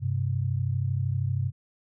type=tone pair together; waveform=sine; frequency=98 / 130.81 Hz; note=G2 / C3; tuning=0 / 0 cents; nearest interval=perfect fourth; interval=500 cents; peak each=-27 dBFS; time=0-1.52 s; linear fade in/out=50 ms; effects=none